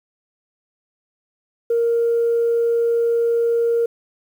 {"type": "tone", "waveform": "sine", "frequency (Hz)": 466.3, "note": "A#4", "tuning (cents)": 1, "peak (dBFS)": -14, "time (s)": [1.7, 3.86], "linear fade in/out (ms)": 5, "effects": ["tanh soft clip ceiling -11 dBFS", "8-bit"]}